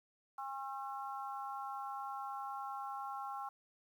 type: harmonic tone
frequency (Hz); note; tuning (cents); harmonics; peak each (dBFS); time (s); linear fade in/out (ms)
270.2; C#4; -44; 3 / 4 / 5; -43 / -45 / -47; 0.38-3.49; 5
effects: 11-bit